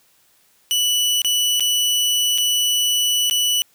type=tone with dropouts; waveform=sawtooth; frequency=2960 Hz; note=F#7; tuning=in tune; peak=-13 dBFS; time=0.71-3.62 s; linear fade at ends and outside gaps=0 ms; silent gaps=1.218-1.247 / 1.597-1.606 / 2.378-2.383 / 3.298-3.31 s; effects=white hiss -58 dBFS RMS until 3.74 s